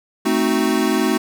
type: chord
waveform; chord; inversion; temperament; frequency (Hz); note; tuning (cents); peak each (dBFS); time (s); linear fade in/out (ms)
square; A diminished seventh; none; equal; 220 / 261.6 / 311.1 / 370; A3 / C4 / Eb4 / Gb4; 0 / 0 / 0 / 0; -22; 0.25-1.18; 10
effects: none